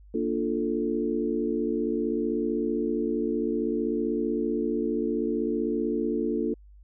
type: chord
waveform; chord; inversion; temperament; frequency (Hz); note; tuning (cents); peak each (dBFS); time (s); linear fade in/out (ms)
sine; Bb major seventh; none; equal; 233.1 / 293.7 / 349.2 / 440; Bb3 / D4 / F4 / A4; 0 / 0 / 0 / 0; -30; 0.14-6.54; 5
effects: added 50 Hz sine -48 dBFS peak until 6.83 s

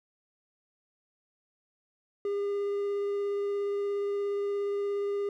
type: tone with vibrato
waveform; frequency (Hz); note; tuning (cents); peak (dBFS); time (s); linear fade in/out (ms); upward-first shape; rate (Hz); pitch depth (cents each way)
triangle; 404.1; G#4; -47; -26; 2.25-5.29; 2; triangle; 17; 10
effects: none

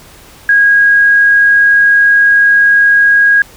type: tone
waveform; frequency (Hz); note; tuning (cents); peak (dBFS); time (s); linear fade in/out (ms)
sine; 1641; G#6; -21; -4; 0.49-3.42; 2
effects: pink hiss -38 dBFS RMS until 3.56 s

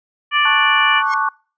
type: harmonic tone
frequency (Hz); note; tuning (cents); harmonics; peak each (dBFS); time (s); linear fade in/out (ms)
587.3; D5; 0; 2 / 3 / 4 / 5; -16 / -18 / -19 / -20; 0.31-1.03; 50
type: chord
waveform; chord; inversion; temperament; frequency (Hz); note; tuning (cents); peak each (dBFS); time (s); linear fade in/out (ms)
sine; D major seventh; second; equal; 880 / 1108.7 / 1174.7 / 1480; A5 / C#6 / D6 / F#6; 0 / 0 / 0 / 0; -22 / -18 / -24 / -21; 0.45-1.29; 5
type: tone with exponential growth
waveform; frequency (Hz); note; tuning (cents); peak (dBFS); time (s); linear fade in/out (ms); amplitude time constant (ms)
30% pulse; 1083; C#6; -41; -16; 1.03-1.14; 2; 22
effects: noise-tail reverb RT60 0.4 s tail -26 dB re dry + resampled to 16000 Hz

